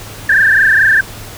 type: tone with frequency modulation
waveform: sine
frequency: 1675 Hz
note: G#6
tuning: 14 cents sharp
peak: -6 dBFS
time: 0.29-1.01 s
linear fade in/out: 5 ms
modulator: 24.6 Hz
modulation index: 5
effects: added 105 Hz sine -34 dBFS peak until 1.37 s + pink hiss -31 dBFS RMS until 1.37 s